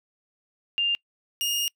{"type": "tone pair in turn", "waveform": ["sine", "sawtooth"], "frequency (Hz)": [2800, 2841], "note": ["F7", "F7"], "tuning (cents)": [4, 29], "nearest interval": "unison", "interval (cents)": 25, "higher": "second", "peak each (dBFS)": -21, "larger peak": "neither", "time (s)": [[0.78, 0.95], [1.41, 1.68]], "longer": "second", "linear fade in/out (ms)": 0, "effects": ["noise-tail reverb RT60 0.1 s tail -26 dB re dry"]}